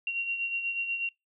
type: beating tone pair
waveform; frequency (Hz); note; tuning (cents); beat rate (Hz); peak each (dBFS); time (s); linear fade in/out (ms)
sine; 2751 / 2759.2; F7 / F7; -27 / -22; 8.2; -29 / -38; 0.07-1.09; 2
effects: noise-tail reverb RT60 0.2 s tail -25 dB re dry